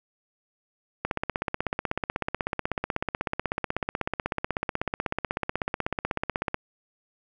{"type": "click train", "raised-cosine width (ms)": 0.5, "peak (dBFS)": -11, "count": 90, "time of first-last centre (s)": [1.05, 6.544], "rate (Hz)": 16.2, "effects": []}